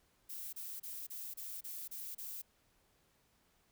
violet noise bursts, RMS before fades -45 dBFS, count 8, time 0.29-2.42 s, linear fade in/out 10 ms, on 240 ms, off 30 ms, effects pink hiss -73 dBFS RMS until 3.71 s

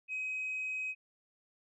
sine tone, 2530 Hz, D#7, 28 cents sharp, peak -33 dBFS, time 0.08-0.95 s, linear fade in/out 50 ms, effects tanh soft clip ceiling -31 dBFS

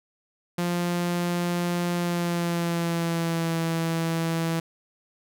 sawtooth tone with pitch glide, 174.61 to 164.81 Hz, F3 to E3, 0 to 0 cents, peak -20 dBFS, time 0.58-4.6 s, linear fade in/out 5 ms, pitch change -100 cents, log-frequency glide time 1.94-3.58 s, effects none

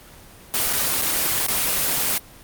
white noise with dropouts, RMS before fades -21 dBFS, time 0.54-2.18 s, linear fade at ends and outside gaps 0 ms, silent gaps 0.728-0.732 / 1.015-1.021 / 1.466-1.484 s, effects pink hiss -45 dBFS RMS until 2.43 s + Opus 24 kbps

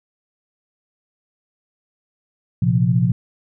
sine chord, Bb suspended second, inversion none, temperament equal, 116.54 / 130.81 / 174.61 Hz, Bb2 / C3 / F3, 0 / 0 / 0 cents, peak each -18 dBFS, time 2.62-3.12 s, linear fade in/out 5 ms, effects none

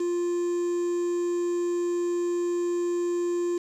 triangle tone with quantisation, 349.2 Hz, F4, in tune, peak -22 dBFS, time 0-3.58 s, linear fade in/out 5 ms, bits 7, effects low-pass 8000 Hz 12 dB/octave

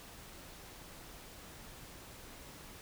silence, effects pink hiss -52 dBFS RMS until 2.81 s

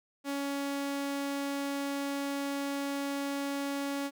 sawtooth tone, 280.1 Hz, C#4, 18 cents sharp, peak -28 dBFS, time 0.24-4.11 s, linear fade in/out 50 ms, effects none

